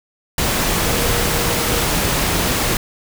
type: tone in noise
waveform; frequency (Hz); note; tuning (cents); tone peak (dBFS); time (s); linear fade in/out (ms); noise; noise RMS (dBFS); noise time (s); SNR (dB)
sine; 474.9; A#4; +32; -27; 0.86-1.81; 2; pink; -18; 0.38-2.77; -12
effects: none